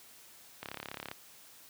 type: click train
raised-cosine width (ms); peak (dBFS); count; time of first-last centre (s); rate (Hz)
0.3; -23; 18; 0.63-1.114; 35.1
effects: white hiss -56 dBFS RMS until 1.69 s + high-pass 80 Hz 12 dB/octave